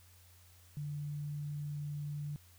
sine tone, 146.83 Hz, D3, in tune, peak -37 dBFS, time 0.77-2.36 s, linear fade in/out 0 ms, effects added 88 Hz sine -60 dBFS peak until 2.58 s + white hiss -64 dBFS RMS until 2.58 s

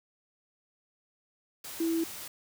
sine tone in noise, 329.5 Hz, E4, 1 cent flat, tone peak -26 dBFS, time 1.8-2.04 s, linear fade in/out 5 ms, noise white, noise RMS -42 dBFS, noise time 1.64-2.28 s, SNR +13 dB, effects none

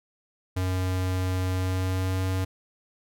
square tone with pitch glide, 92.5 to 93.79 Hz, F#2 to F#2, 0 to +24 cents, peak -25 dBFS, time 0.56-2.45 s, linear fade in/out 10 ms, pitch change +24 cents, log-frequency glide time 1.48-2.24 s, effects none

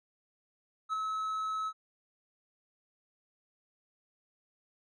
triangle tone with ADSR envelope, 1292 Hz, E6, 35 cents flat, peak -26 dBFS, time 0.89-1.73 s, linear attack 43 ms, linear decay 4 ms, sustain -4 dB, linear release 56 ms, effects resampled to 22050 Hz

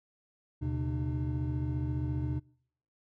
triangle tone cluster, 78.1 / 126.4 / 141.1 / 302.1 Hz, D#2 / B2 / C#3 / D4, +7 / +41 / +31 / +49 cents, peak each -33 / -31 / -39 / -36 dBFS, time 0.61-2.4 s, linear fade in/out 20 ms, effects noise-tail reverb RT60 0.7 s tail -26 dB re dry

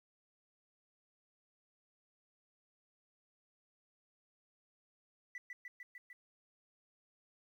sine tone with echo, 1975.5 Hz, B6, in tune, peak -40 dBFS, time 5.35-5.38 s, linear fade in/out 2 ms, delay 150 ms, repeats 5, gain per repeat -2 dB, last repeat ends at 6.13 s, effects tanh soft clip ceiling -41 dBFS + 12-bit

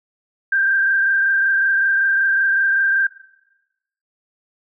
sine tone with frequency modulation, 1581 Hz, G6, 14 cents sharp, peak -14 dBFS, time 0.52-3.07 s, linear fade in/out 5 ms, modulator 25.3 Hz, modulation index 1.4, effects noise-tail reverb RT60 1.0 s tail -20 dB re dry

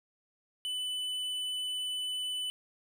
triangle tone with hard clipping, 2997 Hz, F#7, 22 cents sharp, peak -34 dBFS, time 0.65-2.5 s, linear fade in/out 0 ms, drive 10 dB, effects none

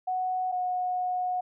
sine tone pair in turn, 740 / 729 Hz, F#5 / F#5, 0 / -26 cents, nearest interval unison, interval 26 cents, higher first, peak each -26 dBFS, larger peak neither, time 0.07-0.52 / 0.52-1.41 s, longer second, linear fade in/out 10 ms, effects none

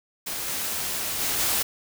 white noise with level steps, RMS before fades -31 / -29 / -26 / -24 dBFS, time 0.26-1.63 s, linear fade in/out 10 ms, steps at 0.46 / 1.19 / 1.38 s, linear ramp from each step 20 ms, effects none

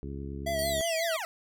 harmonic tone, 69.3 Hz, C#2, in tune, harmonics 1 / 2 / 3 / 4 / 5 / 6, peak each -38 / -41 / -43 / -44 / -45 / -46 dBFS, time 0.03-0.81 s, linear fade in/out 0 ms
square tone with vibrato, 659.3 Hz, E5, in tune, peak -29 dBFS, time 0.46-1.17 s, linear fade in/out 10 ms, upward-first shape sine, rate 5.5 Hz, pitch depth 46 cents each way
20% pulse linear sweep, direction down, 4699 to 624 Hz, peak -28 dBFS, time 0.59-1.25 s, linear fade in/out 0 ms
effects none

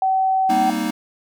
sine tone, 762 Hz, G5, 49 cents flat, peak -15 dBFS, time 0.02-0.7 s, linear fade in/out 2 ms
square chord, C minor seventh, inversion second, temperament equal with one note detuned, 196 / 233.1 / 257.4 / 311.1 Hz, G3 / Bb3 / C4 / Eb4, 0 / 0 / -28 / 0 cents, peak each -29 / -25 / -31 / -25 dBFS, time 0.49-0.91 s, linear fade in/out 10 ms
effects none

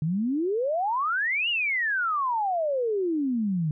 sine exponential two-way sweep, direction up then down, 147.8 to 2933 to 147.8 Hz, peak -23 dBFS, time 0.02-3.71 s, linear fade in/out 2 ms, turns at 1.49 s, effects none

